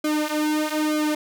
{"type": "tone with flanger", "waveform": "sawtooth", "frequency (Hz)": 304.7, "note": "D#4", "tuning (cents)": -36, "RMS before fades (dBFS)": -23, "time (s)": [0.04, 1.15], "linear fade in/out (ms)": 5, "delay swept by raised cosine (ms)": [1.1, 4.9], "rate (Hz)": 1.1, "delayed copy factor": -0.85, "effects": []}